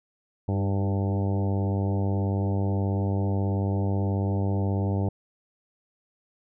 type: harmonic tone with a mistuned harmonic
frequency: 98.4 Hz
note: G2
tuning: 7 cents sharp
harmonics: 1 / 2 / 3 / 4 / 5 / 6 / 7 / 8 / 9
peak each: -24 / -30 / -34 / -36 / -38 / -40 / -41 / -42 / -43 dBFS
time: 0.48-5.09 s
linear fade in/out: 5 ms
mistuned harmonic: 3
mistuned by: +22 cents
effects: none